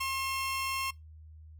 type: tone pair together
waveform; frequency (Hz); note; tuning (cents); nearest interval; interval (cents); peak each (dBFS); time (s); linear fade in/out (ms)
sawtooth; 1071.5 / 2700; C6 / E7; +41 / +41; octave + major third; 1600; -29 / -33; 0-0.91; 10
effects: noise-tail reverb RT60 0.2 s tail -23 dB re dry + added 78 Hz sine -48 dBFS peak until 1.59 s